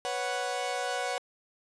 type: chord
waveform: sawtooth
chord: B suspended second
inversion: none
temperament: equal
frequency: 493.9 / 554.4 / 740 Hz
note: B4 / C#5 / F#5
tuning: 0 / 0 / 0 cents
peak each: -32 / -32 / -29 dBFS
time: 0.05-1.18 s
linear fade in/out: 0 ms
effects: resampled to 22050 Hz